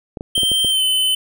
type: clicks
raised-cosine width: 2 ms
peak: -14 dBFS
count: 6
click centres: 0.172 / 0.209 / 0.379 / 0.433 / 0.517 / 0.647 s
type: tone with pitch glide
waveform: square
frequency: 3136 to 3040 Hz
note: G7 to F#7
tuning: 0 to +46 cents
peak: -15 dBFS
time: 0.35-1.15 s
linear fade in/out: 5 ms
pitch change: -54 cents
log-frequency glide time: 0.69-0.83 s
effects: none